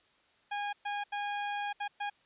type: tone bursts at uneven times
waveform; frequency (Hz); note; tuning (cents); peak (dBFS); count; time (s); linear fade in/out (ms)
sawtooth; 819; G#5; -24; -29; 5; 0.51-0.73 / 0.85-1.04 / 1.12-1.73 / 1.8-1.88 / 2-2.1; 10
effects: white hiss -67 dBFS RMS until 2.25 s + resampled to 8000 Hz

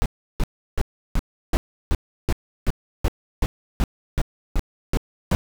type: noise bursts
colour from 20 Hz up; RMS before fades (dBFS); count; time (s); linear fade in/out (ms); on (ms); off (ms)
brown; -18; 15; 0.02-5.35; 0; 38; 340
effects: none

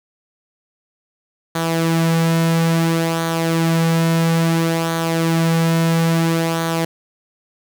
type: tone with flanger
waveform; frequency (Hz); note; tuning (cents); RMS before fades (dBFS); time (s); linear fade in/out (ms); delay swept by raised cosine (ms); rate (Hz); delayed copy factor
sawtooth; 164.81; E3; 0; -17; 1.55-6.85; 5; 0.38 to 3.58; 0.59; -0.5
effects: 7-bit

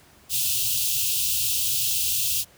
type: band-stop noise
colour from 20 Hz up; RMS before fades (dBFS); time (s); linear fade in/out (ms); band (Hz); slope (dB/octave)
white; -24; 0.29-2.45; 50; 140 to 2600; 96
effects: pink hiss -54 dBFS RMS until 2.57 s + high-pass 60 Hz 12 dB/octave

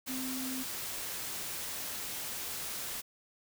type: tone in noise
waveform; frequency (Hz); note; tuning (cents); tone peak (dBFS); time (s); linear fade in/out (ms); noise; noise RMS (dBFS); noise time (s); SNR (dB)
sine; 259.4; C4; -15; -37; 0.08-0.64; 20; white; -39; 0.06-3.02; -1
effects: none

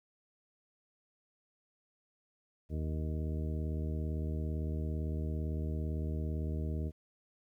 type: harmonic tone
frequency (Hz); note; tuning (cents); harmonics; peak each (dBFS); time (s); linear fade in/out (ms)
77.78; D#2; 0; 1 / 2 / 3 / 4 / 5 / 6 / 8; -34 / -40 / -44 / -46 / -48 / -50 / -52; 2.69-6.92; 50
effects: 12-bit

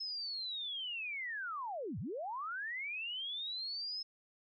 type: linear two-way sweep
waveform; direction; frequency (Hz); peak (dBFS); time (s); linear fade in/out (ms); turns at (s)
sine; down then up; 5210 to 81.8 to 5210; -38; 0-4.03; 10; 1.99
effects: none

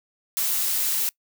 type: noise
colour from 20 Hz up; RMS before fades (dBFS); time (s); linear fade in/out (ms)
blue; -24; 0.37-1.09; 0
effects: noise-tail reverb RT60 0.1 s tail -24 dB re dry

